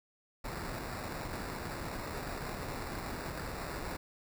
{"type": "noise with sample-and-hold", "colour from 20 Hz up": "pink", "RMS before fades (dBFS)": -40, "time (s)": [0.44, 3.97], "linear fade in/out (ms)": 10, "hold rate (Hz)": 3150, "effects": []}